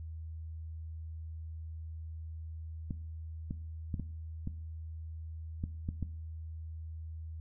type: clicks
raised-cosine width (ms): 5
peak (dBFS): -23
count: 8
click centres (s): 2.908 / 3.509 / 3.942 / 3.997 / 4.474 / 5.639 / 5.889 / 6.027
effects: noise-tail reverb RT60 0.5 s tail -17 dB re dry + added 80 Hz sine -40 dBFS peak until 7.4 s